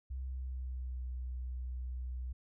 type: tone with pitch glide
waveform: sine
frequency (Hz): 65 to 62.57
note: C2 to B1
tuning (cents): -11 to +23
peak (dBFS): -37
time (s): 0.1-2.33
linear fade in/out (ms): 10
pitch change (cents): -66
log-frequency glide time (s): 0.22-1.05
effects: none